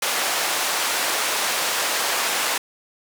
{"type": "band-pass noise", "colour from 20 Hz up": "pink", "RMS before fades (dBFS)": -23, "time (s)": [0.02, 2.58], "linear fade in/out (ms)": 5, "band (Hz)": [690, 13000], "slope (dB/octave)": 12, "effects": []}